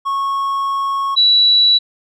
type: tone pair in turn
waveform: triangle / sine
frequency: 1100 / 3931 Hz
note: C#6 / B7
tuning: -14 / -9 cents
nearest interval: octave + minor seventh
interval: 2205 cents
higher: second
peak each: -14 / -8 dBFS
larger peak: second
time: 0.05-1.16 / 1.16-1.79 s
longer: first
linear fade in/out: 20 ms
effects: none